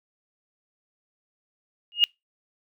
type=tone with exponential growth; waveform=sine; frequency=2856 Hz; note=F7; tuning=38 cents sharp; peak=-10 dBFS; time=1.92-2.04 s; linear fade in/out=0 ms; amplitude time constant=24 ms; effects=noise-tail reverb RT60 0.2 s tail -26 dB re dry